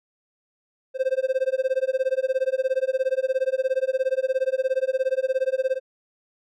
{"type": "tone with tremolo", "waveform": "triangle", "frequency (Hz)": 523.3, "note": "C5", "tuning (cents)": 0, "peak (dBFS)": -15, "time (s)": [0.94, 5.8], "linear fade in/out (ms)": 50, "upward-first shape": "sine", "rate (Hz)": 17, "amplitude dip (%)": 100, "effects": []}